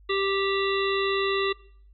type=harmonic tone; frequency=392 Hz; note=G4; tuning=in tune; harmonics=1 / 3 / 5 / 7 / 9 / 10; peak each=-25 / -30 / -32 / -33 / -35 / -35 dBFS; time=0.09-1.53 s; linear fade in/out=10 ms; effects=noise-tail reverb RT60 0.6 s tail -22 dB re dry + added 50 Hz sine -50 dBFS peak until 1.93 s